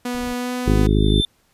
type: tone with pitch glide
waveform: sawtooth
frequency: 245.7 to 249 Hz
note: B3 to B3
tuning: -9 to +14 cents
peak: -19 dBFS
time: 0.05-0.87 s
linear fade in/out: 5 ms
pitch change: +23 cents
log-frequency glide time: 0.36-0.53 s
type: noise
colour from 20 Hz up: brown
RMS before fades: -36 dBFS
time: 0.14-0.34 s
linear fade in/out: 10 ms
type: tone with exponential growth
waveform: triangle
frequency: 3554 Hz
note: A7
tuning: 17 cents sharp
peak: -16 dBFS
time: 0.65-1.25 s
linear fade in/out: 2 ms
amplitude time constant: 130 ms
type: harmonic tone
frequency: 51.91 Hz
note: G#1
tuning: in tune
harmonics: 1 / 2 / 3 / 4 / 5 / 6 / 7 / 8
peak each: -17 / -20 / -22 / -23 / -24 / -25 / -25 / -26 dBFS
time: 0.66-1.22 s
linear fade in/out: 20 ms
effects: pink hiss -61 dBFS RMS until 1.53 s + resampled to 32000 Hz